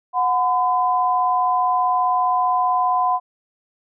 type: tone pair together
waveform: sine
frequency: 731.8 / 1013 Hz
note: F#5 / B5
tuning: -19 / +44 cents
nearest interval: tritone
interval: 563 cents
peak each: -19 / -18 dBFS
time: 0.13-3.2 s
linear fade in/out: 50 ms
effects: none